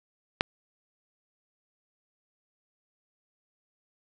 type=click; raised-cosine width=0.3 ms; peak=-6 dBFS; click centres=0.409 s; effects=none